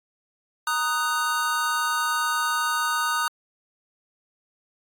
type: chord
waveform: square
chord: D# minor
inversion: second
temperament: just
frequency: 933.4 / 1244.5 / 1493.4 Hz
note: A#5 / D#6 / F#6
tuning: +2 / 0 / +16 cents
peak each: -30 / -26 / -28 dBFS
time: 0.67-3.28 s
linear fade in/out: 2 ms
effects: AAC 64 kbps